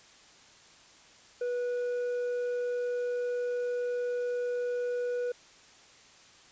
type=tone with tanh clipping; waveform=sine; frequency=488.7 Hz; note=B4; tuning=18 cents flat; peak=-30 dBFS; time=1.41-5.32 s; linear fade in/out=5 ms; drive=5 dB; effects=white hiss -56 dBFS RMS until 6.51 s + resampled to 16000 Hz